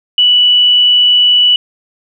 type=tone; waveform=sine; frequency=2957 Hz; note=F#7; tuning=2 cents flat; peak=-5 dBFS; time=0.18-1.56 s; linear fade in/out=2 ms; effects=none